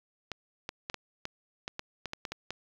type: clicks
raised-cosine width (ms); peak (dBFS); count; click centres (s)
0.2; -18; 12; 0.317 / 0.691 / 0.899 / 0.943 / 1.254 / 1.679 / 1.794 / 2.057 / 2.134 / 2.252 / 2.32 / 2.506
effects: low-pass 6000 Hz 12 dB/octave + 8-bit